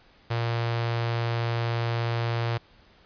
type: tone with notch filter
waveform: sawtooth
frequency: 116.54 Hz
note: A#2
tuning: in tune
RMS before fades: -27 dBFS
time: 0.3-2.58 s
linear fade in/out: 10 ms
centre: 240 Hz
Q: 1
effects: pink hiss -57 dBFS RMS until 3.05 s + resampled to 11025 Hz